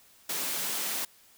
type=high-pass noise; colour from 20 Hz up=white; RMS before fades=-32 dBFS; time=0.29-1.05 s; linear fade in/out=5 ms; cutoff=150 Hz; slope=96 dB/octave; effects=white hiss -59 dBFS RMS until 1.37 s